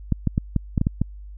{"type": "clicks", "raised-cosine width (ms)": 5, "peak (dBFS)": -7, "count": 8, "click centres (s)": [0.123, 0.273, 0.379, 0.563, 0.778, 0.814, 0.869, 1.016], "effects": ["added 50 Hz sine -36 dBFS peak until 1.37 s"]}